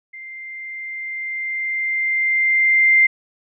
sine tone with level ramp, 2093 Hz, C7, in tune, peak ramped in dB -33 to -9 dBFS, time 0.13-3.07 s, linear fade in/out 10 ms, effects none

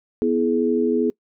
sine chord, E major, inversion second, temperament equal with one note detuned, 246.9 / 329.6 / 422.3 Hz, B3 / E4 / G#4, 0 / 0 / +29 cents, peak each -21 / -23 / -20 dBFS, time 0.22-1.1 s, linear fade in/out 0 ms, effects noise-tail reverb RT60 0.1 s tail -24 dB re dry

